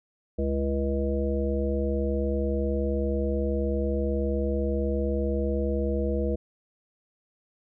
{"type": "harmonic tone with a mistuned harmonic", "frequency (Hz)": 69.3, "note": "C#2", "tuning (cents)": 0, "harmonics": [1, 3, 5, 7, 9], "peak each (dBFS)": [-27, -31, -32, -30, -35], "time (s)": [0.38, 6.36], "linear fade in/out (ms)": 10, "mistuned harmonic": 5, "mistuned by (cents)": -50, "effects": []}